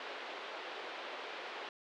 pink band-pass noise, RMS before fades -45 dBFS, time 0-1.69 s, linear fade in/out 2 ms, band 400 to 3700 Hz, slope 24 dB/octave, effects none

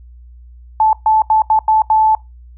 sine tone bursts at uneven times, 872 Hz, A5, 16 cents flat, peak -8 dBFS, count 6, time 0.8-0.93 / 1.06-1.22 / 1.3-1.42 / 1.5-1.59 / 1.68-1.82 / 1.9-2.15 s, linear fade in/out 2 ms, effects noise-tail reverb RT60 0.2 s tail -22 dB re dry + added 60 Hz sine -36 dBFS peak until 2.57 s

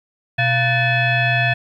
sine tone with frequency modulation, 939 Hz, A#5, 12 cents sharp, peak -14 dBFS, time 0.38-1.54 s, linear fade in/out 10 ms, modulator 815 Hz, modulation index 2.3, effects 9-bit

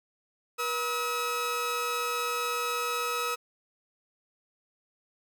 sawtooth tone pair together, 481 / 1284 Hz, B4 / E6, -46 / -46 cents, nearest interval octave + perfect fourth, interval 1700 cents, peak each -30 / -26 dBFS, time 0.58-3.36 s, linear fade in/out 20 ms, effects none

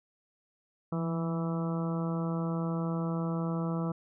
harmonic tone with a mistuned harmonic, 164.81 Hz, E3, in tune, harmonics 1 / 2 / 3 / 4 / 5 / 6 / 7 / 8, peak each -30 / -38 / -40 / -43 / -47 / -46 / -45 / -45 dBFS, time 0.92-3.92 s, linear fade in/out 5 ms, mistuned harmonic 1, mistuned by +37 cents, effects none

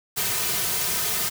white noise with comb filter, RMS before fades -25 dBFS, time 0.16-1.3 s, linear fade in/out 20 ms, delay 3.6 ms, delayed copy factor -0.7, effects none

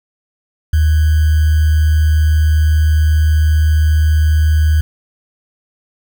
sine tone with sample-and-hold, 77.4 Hz, D#2, 9 cents flat, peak -8 dBFS, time 0.73-4.81 s, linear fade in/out 5 ms, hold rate 1575 Hz, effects none

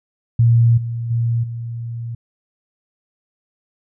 sine tone with level steps, 116.9 Hz, A#2, 5 cents sharp, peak -9 / -21 / -15 / -24 dBFS, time 0.39-2.15 s, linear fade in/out 5 ms, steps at 0.77 / 1.1 / 1.43 s, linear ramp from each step 10 ms, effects none

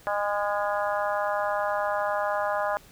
harmonic tone with a mistuned harmonic, 204.5 Hz, G#3, 26 cents flat, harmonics 3 / 4 / 5 / 6 / 7 / 8, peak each -28 / -30 / -32 / -34 / -35 / -36 dBFS, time 0.07-2.77 s, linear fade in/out 0 ms, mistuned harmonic 8, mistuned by +32 cents, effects pink hiss -53 dBFS RMS until 2.91 s

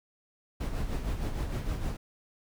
brown noise with tremolo, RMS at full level -30 dBFS, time 0.6-1.97 s, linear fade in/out 10 ms, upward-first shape sine, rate 6.5 Hz, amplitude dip 50%, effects none

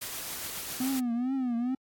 white noise with tremolo, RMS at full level -36 dBFS, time 0.01-1 s, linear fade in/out 10 ms, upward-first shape sine, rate 7.4 Hz, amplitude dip 25%
triangle tone with vibrato, 250.5 Hz, B3, 25 cents sharp, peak -25 dBFS, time 0.8-1.75 s, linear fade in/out 5 ms, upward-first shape triangle, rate 2.3 Hz, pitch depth 150 cents each way
effects AAC 64 kbps

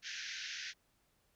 pink band-pass noise, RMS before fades -44 dBFS, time 0.02-0.74 s, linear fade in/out 50 ms, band 1500 to 6400 Hz, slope 96 dB/octave, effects pink hiss -75 dBFS RMS until 1.35 s

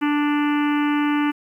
harmonic tone, 293.9 Hz, D4, 1 cent sharp, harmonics 1 / 3 / 4 / 5 / 6 / 7 / 8 / 9 / 10, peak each -18 / -28 / -30 / -32 / -34 / -35 / -36 / -37 / -38 dBFS, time 0.01-1.32 s, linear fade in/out 20 ms, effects 9-bit

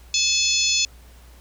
harmonic tone with a mistuned harmonic, 862 Hz, A5, 36 cents flat, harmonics 3 / 4 / 5 / 6 / 7 / 8, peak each -25 / -25 / -25 / -25 / -25 / -25 dBFS, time 0.14-0.85 s, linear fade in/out 2 ms, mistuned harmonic 7, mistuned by +34 cents, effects added 60 Hz sine -45 dBFS peak until 1.4 s + pink hiss -53 dBFS RMS until 1.4 s

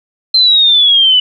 sine exponential sweep, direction down, 4141 to 2960 Hz, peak -5 dBFS, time 0.34-1.2 s, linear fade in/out 5 ms, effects none

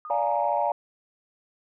sine tone with exponential decay, 1226 Hz, D#6, 26 cents flat, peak -34 dBFS, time 0.05-0.61 s, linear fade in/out 1 ms, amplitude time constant 120 ms
sine chord, Bb dominant seventh, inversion first, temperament just, 582.7 / 699.2 / 839.1 / 932.3 Hz, D5 / F5 / Ab5 / Bb5, -14 / +2 / +18 / 0 cents, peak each -27 dBFS, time 0.1-0.72 s, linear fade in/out 2 ms
effects tanh soft clip ceiling -12 dBFS

